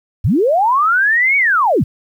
sine linear two-way sweep, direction up then down, 67.3 to 2272 to 67.3 Hz, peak -10 dBFS, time 0.24-1.84 s, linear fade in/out 10 ms, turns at 1.37 s, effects 8-bit

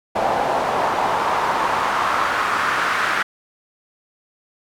pink noise with band-pass filter sweep, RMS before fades -20 dBFS, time 0.15-3.23 s, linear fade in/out 10 ms, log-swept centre 720 to 1500 Hz, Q 2.4, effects none

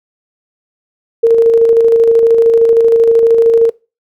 sine tone with tremolo, 459 Hz, A#4, 27 cents flat, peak -3 dBFS, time 1.23-3.7 s, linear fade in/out 10 ms, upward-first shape square, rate 13 Hz, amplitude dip 30%, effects noise-tail reverb RT60 0.3 s tail -23 dB re dry

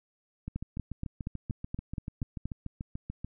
two click trains, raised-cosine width 5 ms, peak -21 / -24 dBFS, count 9 / 20, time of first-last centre 0.56-2.456 / 0.48-3.246 s, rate 4.22 / 6.87 Hz, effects none

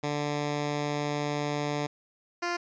10% pulse tone pair in turn, 146.83 / 348.2 Hz, D3 / F4, 0 / -5 cents, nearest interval octave + minor third, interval 1495 cents, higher second, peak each -20 dBFS, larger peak neither, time 0.03-1.87 / 2.42-2.57 s, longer first, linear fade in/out 10 ms, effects resampled to 16000 Hz

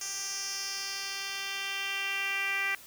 10% pulse tone with band-pass filter sweep, 393.1 Hz, G4, 5 cents sharp, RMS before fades -34 dBFS, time 0.01-2.75 s, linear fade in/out 2 ms, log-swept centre 6700 to 2200 Hz, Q 2.8, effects white hiss -51 dBFS RMS until 2.86 s

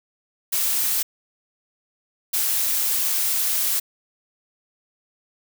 blue noise bursts at uneven times, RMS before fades -22 dBFS, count 2, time 0.52-1.03 / 2.33-3.8 s, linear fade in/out 10 ms, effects none

